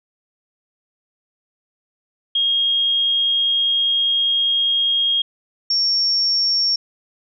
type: tone pair in turn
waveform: sine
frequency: 3255 / 5492 Hz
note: G#7 / F8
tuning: -36 / -30 cents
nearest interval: major sixth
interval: 906 cents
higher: second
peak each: -15 dBFS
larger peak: neither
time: 2.35-5.22 / 5.7-6.76 s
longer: first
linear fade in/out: 5 ms
effects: none